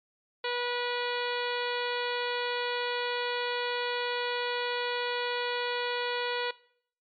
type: harmonic tone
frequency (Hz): 486.8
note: B4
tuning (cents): -25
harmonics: 1 / 2 / 3 / 4 / 5 / 6 / 7 / 8 / 9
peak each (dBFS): -33 / -36 / -38 / -39 / -40 / -41 / -41 / -42 / -43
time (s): 0.44-6.51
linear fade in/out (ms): 5
effects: noise-tail reverb RT60 0.6 s tail -21 dB re dry + MP3 48 kbps